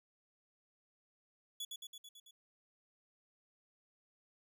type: tone with echo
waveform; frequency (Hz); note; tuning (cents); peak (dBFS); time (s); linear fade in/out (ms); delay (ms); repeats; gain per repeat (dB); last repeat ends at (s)
sawtooth; 3400; G#7; +40; -37; 1.6-1.65; 5; 110; 6; -3; 2.31
effects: none